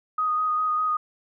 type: tone with vibrato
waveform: sine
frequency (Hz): 1244.5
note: D#6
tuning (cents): 0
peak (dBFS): -21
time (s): 0.18-0.97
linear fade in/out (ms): 5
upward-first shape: square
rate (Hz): 5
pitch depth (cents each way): 13
effects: none